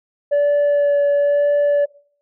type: tone with vibrato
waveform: sine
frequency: 576 Hz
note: D5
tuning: 34 cents flat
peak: -10 dBFS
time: 0.31-1.86 s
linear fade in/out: 20 ms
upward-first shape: sine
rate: 1 Hz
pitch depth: 11 cents each way
effects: noise-tail reverb RT60 0.5 s tail -21 dB re dry + tanh soft clip ceiling -12 dBFS